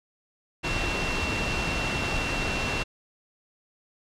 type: tone in noise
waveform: sine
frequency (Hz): 2720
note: F7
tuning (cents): -46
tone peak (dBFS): -31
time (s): 0.63-2.84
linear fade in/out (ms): 20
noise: pink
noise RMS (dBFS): -28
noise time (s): 0.63-2.84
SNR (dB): -6
effects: low-pass 5000 Hz 12 dB/octave